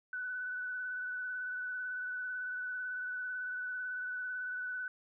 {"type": "tone with vibrato", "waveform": "sine", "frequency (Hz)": 1493, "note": "F#6", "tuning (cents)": 15, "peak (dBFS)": -36, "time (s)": [0.13, 4.88], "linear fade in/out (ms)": 2, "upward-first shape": "triangle", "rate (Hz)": 18, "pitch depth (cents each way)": 28, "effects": []}